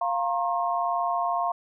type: chord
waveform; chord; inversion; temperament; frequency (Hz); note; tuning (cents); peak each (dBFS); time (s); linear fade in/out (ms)
sine; F suspended fourth; none; equal with one note detuned; 698.5 / 932.3 / 1074.1; F5 / Bb5 / C6; 0 / 0 / +45; -26 / -30 / -28; 0.01-1.52; 5
effects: none